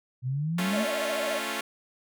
sine exponential sweep, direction up, 122.1 to 233.1 Hz, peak -26 dBFS, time 0.22-0.87 s, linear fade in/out 50 ms
5% pulse chord, A augmented, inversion none, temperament equal, 220 / 277.2 / 349.2 Hz, A3 / C#4 / E#4, 0 / 0 / 0 cents, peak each -23 dBFS, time 0.58-1.61 s, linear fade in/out 5 ms
triangle tone with vibrato, 608 Hz, D#5, 40 cents flat, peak -27 dBFS, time 0.73-1.39 s, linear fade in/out 5 ms, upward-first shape sine, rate 14 Hz, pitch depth 110 cents each way
effects none

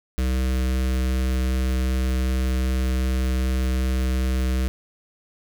square tone with notch filter, 64.1 Hz, C2, 35 cents flat, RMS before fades -22 dBFS, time 0.18-4.68 s, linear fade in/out 0 ms, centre 860 Hz, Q 1.4, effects none

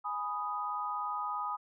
sine chord, G# minor, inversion none, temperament equal, 830.6 / 987.8 / 1244.5 Hz, G#5 / B5 / D#6, 0 / 0 / 0 cents, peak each -39 / -39 / -35 dBFS, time 0.04-1.57 s, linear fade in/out 20 ms, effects none

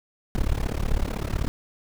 brown noise with amplitude modulation, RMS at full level -21 dBFS, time 0.35-1.48 s, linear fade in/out 0 ms, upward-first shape sine, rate 35.8 Hz, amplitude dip 95%, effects none

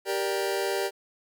sawtooth chord, G minor, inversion none, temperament just, 392 / 470.4 / 588 Hz, G4 / Bb4 / D5, 0 / +16 / +2 cents, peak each -24 / -28 / -28 dBFS, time 0.05-0.91 s, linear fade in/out 50 ms, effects 10-bit

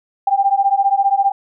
sine beating tone pair, 784 / 799 Hz, G5 / G5, 0 / +33 cents, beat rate 15 Hz, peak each -15 dBFS, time 0.27-1.32 s, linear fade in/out 5 ms, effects none

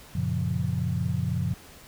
sine chord, Gb major seventh, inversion none, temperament equal, 92.5 / 116.54 / 138.59 / 174.61 Hz, Gb2 / Bb2 / Db3 / F3, 0 / 0 / 0 / 0 cents, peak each -30 dBFS, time 0.15-1.54 s, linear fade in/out 5 ms, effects pink hiss -49 dBFS RMS until 1.87 s

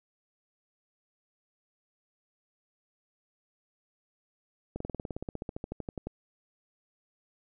slowing click train, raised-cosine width 2 ms, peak -22 dBFS, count 21, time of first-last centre 4.76-6.07 s, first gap 44 ms, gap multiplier 1.04, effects none

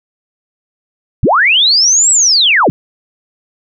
sine linear two-way sweep, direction up then down, 46.68 to 7880 to 89.2 Hz, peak -6 dBFS, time 1.23-2.7 s, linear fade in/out 0 ms, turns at 2.11 s, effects none

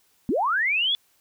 sine linear sweep, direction up, 196 to 3492 Hz, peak -20 dBFS, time 0.29-0.95 s, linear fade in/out 0 ms, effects white hiss -64 dBFS RMS until 1.2 s

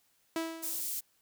sawtooth tone with exponential decay, 326.9 Hz, E4, 14 cents flat, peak -26 dBFS, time 0.36-1.01 s, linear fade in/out 2 ms, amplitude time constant 140 ms
pink high-pass noise, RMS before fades -36 dBFS, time 0.62-1.01 s, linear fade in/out 20 ms, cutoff 9300 Hz, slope 12 dB/octave
effects white hiss -71 dBFS RMS until 1.21 s

